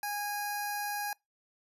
10% pulse tone with notch filter, 823 Hz, G#5, 16 cents flat, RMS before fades -35 dBFS, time 0.03-1.13 s, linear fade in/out 2 ms, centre 3300 Hz, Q 0.54, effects noise-tail reverb RT60 0.2 s tail -26 dB re dry + resampled to 32000 Hz

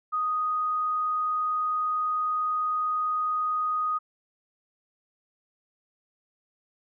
sine tone, 1244.5 Hz, D#6, in tune, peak -24 dBFS, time 0.12-3.99 s, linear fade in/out 20 ms, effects none

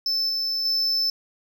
triangle tone with level steps, 5274 Hz, E8, in tune, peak -20 / -22 / -19 dBFS, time 0.06-1.1 s, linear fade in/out 2 ms, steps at 0.29 / 0.65 s, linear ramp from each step 5 ms, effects none

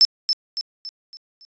sine tone with echo, 5274 Hz, E8, in tune, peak -9 dBFS, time 0.01-0.05 s, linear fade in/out 0 ms, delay 280 ms, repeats 5, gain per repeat -7 dB, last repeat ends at 1.45 s, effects resampled to 16000 Hz

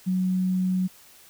sine tone, 185 Hz, F#3, in tune, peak -21 dBFS, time 0.06-0.88 s, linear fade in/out 20 ms, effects white hiss -52 dBFS RMS until 1.29 s

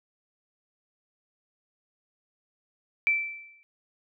sine tone with exponential decay, 2331 Hz, D7, 14 cents flat, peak -18 dBFS, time 3.07-3.63 s, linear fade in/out 0 ms, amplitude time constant 120 ms, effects none

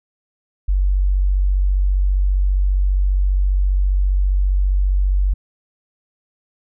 sine tone, 47.45 Hz, F#1, 44 cents sharp, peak -13 dBFS, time 0.68-5.34 s, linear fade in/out 10 ms, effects none

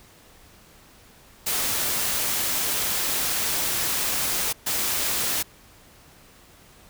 white noise bursts at uneven times, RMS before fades -25 dBFS, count 2, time 1.46-4.53 / 4.66-5.43 s, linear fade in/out 10 ms, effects pink hiss -52 dBFS RMS until 6.89 s

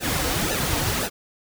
pink noise with flanger, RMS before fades -24 dBFS, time 0-1.1 s, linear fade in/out 50 ms, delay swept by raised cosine 0.89 to 5.19 ms, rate 1.9 Hz, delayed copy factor -0.7, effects none

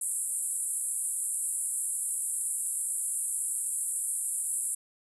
white band-pass noise, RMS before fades -32 dBFS, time 0.01-4.75 s, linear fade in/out 5 ms, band 7900 to 11000 Hz, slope 96 dB/octave, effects none

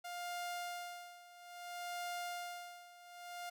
sawtooth tone with tremolo, 704 Hz, F5, 14 cents sharp, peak -36 dBFS, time 0.04-3.5 s, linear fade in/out 10 ms, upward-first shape sine, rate 0.6 Hz, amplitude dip 85%, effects none

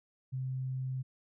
sine tone, 130.3 Hz, C3, 7 cents flat, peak -33 dBFS, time 0.32-1.03 s, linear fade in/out 20 ms, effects none

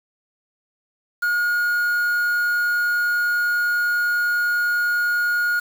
triangle tone with quantisation, 1435 Hz, F6, 47 cents sharp, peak -16 dBFS, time 1.22-5.6 s, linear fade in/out 10 ms, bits 6, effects none

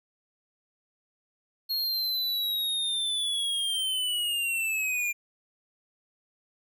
square linear sweep, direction down, 4297 to 2392 Hz, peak -27 dBFS, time 1.69-5.13 s, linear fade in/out 20 ms, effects none

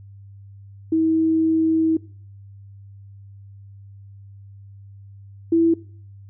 sine tone pair in turn, 321.7 / 331.3 Hz, E4 / E4, -42 / +9 cents, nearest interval minor second, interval 51 cents, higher second, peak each -15 / -13 dBFS, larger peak second, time 0.92-1.97 / 5.52-5.74 s, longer first, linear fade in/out 5 ms, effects noise-tail reverb RT60 0.5 s tail -21 dB re dry + added 99 Hz sine -40 dBFS peak until 6.29 s

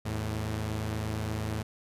sawtooth tone pair together, 80.25 / 108.7 Hz, E2 / A2, -46 / -21 cents, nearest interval perfect fourth, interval 525 cents, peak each -32 / -28 dBFS, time 0.05-1.63 s, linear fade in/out 10 ms, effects resampled to 32000 Hz

